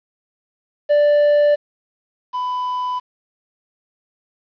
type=tone pair in turn; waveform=triangle; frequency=587.3 / 998 Hz; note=D5 / B5; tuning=0 / +18 cents; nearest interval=major sixth; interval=918 cents; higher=second; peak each=-9 / -18 dBFS; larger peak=first; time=0.89-1.56 / 2.33-3 s; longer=neither; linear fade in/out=20 ms; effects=resampled to 11025 Hz + 8-bit